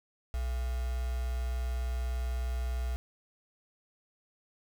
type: tone with quantisation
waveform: sine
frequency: 61.74 Hz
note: B1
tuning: in tune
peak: -30 dBFS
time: 0.34-2.96 s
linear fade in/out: 0 ms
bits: 7
effects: none